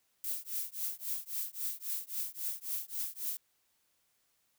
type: noise with tremolo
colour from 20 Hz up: violet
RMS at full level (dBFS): -34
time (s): 0.24-3.37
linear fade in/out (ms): 0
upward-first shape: triangle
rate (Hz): 3.7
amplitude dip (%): 100
effects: white hiss -75 dBFS RMS until 4.58 s